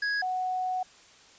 square / sine tone pair in turn, 1661.2 / 740 Hz, G#6 / F#5, 0 / 0 cents, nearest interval octave + major second, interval 1400 cents, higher first, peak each -27 dBFS, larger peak neither, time 0.02-0.22 / 0.22-0.83 s, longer second, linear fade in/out 5 ms, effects white hiss -55 dBFS RMS until 1.38 s + resampled to 16000 Hz

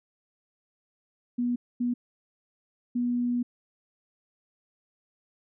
sine tone bursts at uneven times, 243.1 Hz, B3, 27 cents flat, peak -24 dBFS, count 3, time 1.38-1.56 / 1.8-1.94 / 2.95-3.43 s, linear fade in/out 10 ms, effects none

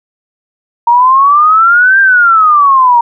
sine exponential two-way sweep, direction up then down, 932.3 to 1600 to 932.3 Hz, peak -3 dBFS, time 0.87-3.01 s, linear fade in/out 5 ms, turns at 2 s, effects none

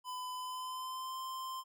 square tone with pitch glide, 1006 to 1042.7 Hz, B5 to C6, +32 to -6 cents, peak -40 dBFS, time 0.04-1.64 s, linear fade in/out 50 ms, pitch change +62 cents, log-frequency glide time 0.33-1.18 s, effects none

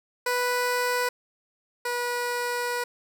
15% pulse tone pair in turn, 493.3 / 485.9 Hz, B4 / B4, -2 / -28 cents, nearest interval unison, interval 26 cents, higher first, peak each -17 / -20 dBFS, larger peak first, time 0.26-1.09 / 1.85-2.84 s, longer second, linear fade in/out 5 ms, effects none

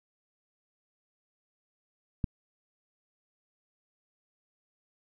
click, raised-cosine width 5 ms, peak -16 dBFS, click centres 2.242 s, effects none

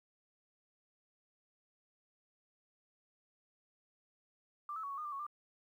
sine tone with pitch steps, 1182 / 1301 / 1122 / 1110 / 1224 / 1183 / 1107 / 1189 Hz, D6 / E6 / C#6 / C#6 / D#6 / D6 / C#6 / D6, +11 / -23 / +21 / +2 / -29 / +12 / -3 / +21 cents, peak -39 dBFS, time 4.69-5.266 s, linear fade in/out 2 ms, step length 72 ms, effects 12-bit

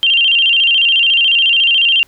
sine tone with vibrato, 2960 Hz, F#7, in tune, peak -8 dBFS, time 0.03-2.03 s, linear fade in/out 0 ms, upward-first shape square, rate 14 Hz, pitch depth 110 cents each way, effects pink hiss -51 dBFS RMS until 2.07 s

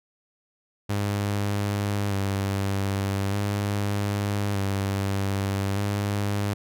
sawtooth tone with vibrato, 100 Hz, G2, 35 cents sharp, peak -20 dBFS, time 0.89-6.54 s, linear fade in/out 10 ms, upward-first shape square, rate 0.41 Hz, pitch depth 29 cents each way, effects none

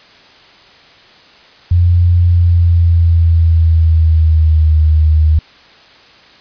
sine tone with pitch glide, 87.31 to 77.78 Hz, F2 to D#2, 0 to 0 cents, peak -6 dBFS, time 1.71-5.39 s, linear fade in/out 5 ms, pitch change -200 cents, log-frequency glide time 2.26-4.77 s, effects white hiss -42 dBFS RMS until 6.4 s + resampled to 11025 Hz

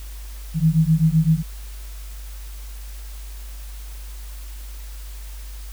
sine beating tone pair, 156.1 / 163.9 Hz, D#3 / E3, +6 / -10 cents, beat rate 7.8 Hz, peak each -17 / -17 dBFS, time 0.54-1.43 s, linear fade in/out 50 ms, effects added 50 Hz sine -32 dBFS peak until 5.72 s + white hiss -45 dBFS RMS until 5.72 s

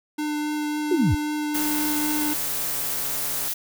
square tone with vibrato, 300.2 Hz, D4, 38 cents sharp, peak -25 dBFS, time 0.18-2.34 s, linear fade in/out 10 ms, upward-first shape triangle, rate 3.7 Hz, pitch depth 9 cents each way
sine linear sweep, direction down, 386.5 to 60 Hz, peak -17 dBFS, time 0.91-1.15 s, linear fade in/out 5 ms
blue noise, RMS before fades -27 dBFS, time 1.54-3.54 s, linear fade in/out 10 ms
click train, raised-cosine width 0.5 ms, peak -24 dBFS, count 275, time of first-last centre 1.55-3.48 s, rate 142 Hz
effects none

